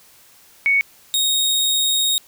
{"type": "tone pair in turn", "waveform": ["sine", "sawtooth"], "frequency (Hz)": [2225, 3742], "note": ["C#7", "A#7"], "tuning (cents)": [6, 6], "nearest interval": "major sixth", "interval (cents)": 900, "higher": "second", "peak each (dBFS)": -13, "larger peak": "neither", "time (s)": [[0.66, 0.81], [1.14, 2.18]], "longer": "second", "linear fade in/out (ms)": 0, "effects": ["white hiss -50 dBFS RMS until 2.27 s"]}